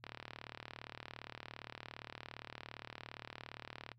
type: click train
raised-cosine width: 0.3 ms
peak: -29 dBFS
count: 146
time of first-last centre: 0.04-3.917 s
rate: 37.4 Hz
effects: noise-tail reverb RT60 0.1 s tail -23 dB re dry + added 118 Hz sine -64 dBFS peak until 3.98 s